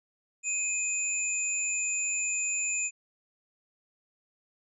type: tone pair together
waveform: sine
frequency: 2512 / 7105 Hz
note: D#7 / A8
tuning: +16 / +16 cents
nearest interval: octave + tritone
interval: 1800 cents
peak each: -32 / -29 dBFS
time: 0.43-2.91 s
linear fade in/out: 50 ms
effects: none